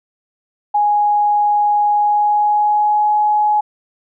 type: tone with pitch glide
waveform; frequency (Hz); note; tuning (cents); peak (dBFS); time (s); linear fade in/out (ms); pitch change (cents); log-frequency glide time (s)
sine; 830 to 841.6; G#5 to G#5; -1 to +23; -11; 0.74-3.61; 10; +24; 1.91-3.13
effects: none